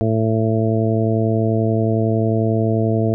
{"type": "harmonic tone", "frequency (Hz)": 111.2, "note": "A2", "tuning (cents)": 19, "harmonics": [1, 2, 3, 4, 5, 6], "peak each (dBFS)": [-18, -21, -23, -23, -29, -24], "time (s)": [0.01, 3.14], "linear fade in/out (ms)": 0, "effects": []}